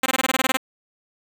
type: tone bursts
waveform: 5% pulse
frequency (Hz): 261.6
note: C4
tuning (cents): 0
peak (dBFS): -6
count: 11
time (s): 0.03-0.571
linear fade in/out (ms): 5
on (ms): 31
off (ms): 20
effects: none